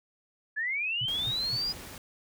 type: linear sweep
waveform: sine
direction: up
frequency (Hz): 1678 to 4978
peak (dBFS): -28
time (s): 0.56-1.73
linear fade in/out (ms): 20
type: tone bursts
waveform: sine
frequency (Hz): 123.47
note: B2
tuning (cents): 0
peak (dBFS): -34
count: 3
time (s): 1.01-1.568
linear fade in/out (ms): 5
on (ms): 46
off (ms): 210
type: noise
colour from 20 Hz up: pink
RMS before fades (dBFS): -44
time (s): 1.08-1.98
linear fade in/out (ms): 2
effects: none